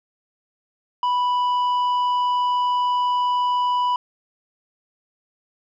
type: tone with tanh clipping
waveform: triangle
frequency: 987 Hz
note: B5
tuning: 1 cent flat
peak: -19 dBFS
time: 1.03-3.96 s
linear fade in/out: 2 ms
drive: 10 dB
effects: none

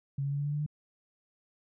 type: tone with pitch steps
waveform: sine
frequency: 138.59 / 140.36 / 142.16 / 143.98 / 145.82 / 147.68 / 149.57 Hz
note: C#3 / C#3 / C#3 / D3 / D3 / D3 / D3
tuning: 0 / +22 / +44 / -34 / -12 / +10 / +32 cents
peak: -29 dBFS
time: 0.18-0.663 s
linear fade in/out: 5 ms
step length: 69 ms
effects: none

